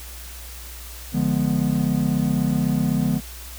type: chord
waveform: triangle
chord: D diminished seventh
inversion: none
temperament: equal with one note detuned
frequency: 146.83 / 174.61 / 210.7 / 246.9 Hz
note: D3 / F3 / Ab3 / Cb4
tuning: 0 / 0 / +25 / 0 cents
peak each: -22 dBFS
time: 1.12-3.21 s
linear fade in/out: 50 ms
effects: added 60 Hz sine -37 dBFS peak until 3.58 s + white hiss -40 dBFS RMS until 3.58 s